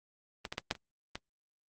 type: clicks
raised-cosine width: 0.2 ms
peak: -19 / -19 / -15 / -12 / -30 / -20 dBFS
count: 6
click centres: 0.452 / 0.525 / 0.581 / 0.711 / 0.752 / 1.155 s
effects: Opus 24 kbps